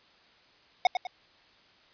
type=tone with echo; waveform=square; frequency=732 Hz; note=F#5; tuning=19 cents flat; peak=-18 dBFS; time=0.85-0.87 s; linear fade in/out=2 ms; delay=100 ms; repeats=2; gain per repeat=-8 dB; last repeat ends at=1.07 s; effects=white hiss -60 dBFS RMS until 1.93 s + resampled to 11025 Hz